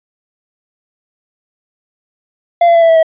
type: tone with pitch steps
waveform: triangle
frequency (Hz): 689 / 679.9 / 670.9 / 662.1 / 653.3 / 644.7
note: F5 / F5 / E5 / E5 / E5 / E5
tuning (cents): -24 / -47 / +30 / +7 / -16 / -39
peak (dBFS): -3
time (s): 2.61-3.03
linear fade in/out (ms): 5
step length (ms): 70
effects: resampled to 8000 Hz